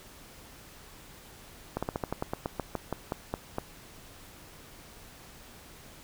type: slowing click train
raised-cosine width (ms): 1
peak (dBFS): -16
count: 15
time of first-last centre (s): 1.77-3.584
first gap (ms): 56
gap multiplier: 1.12
effects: pink hiss -51 dBFS RMS until 6.03 s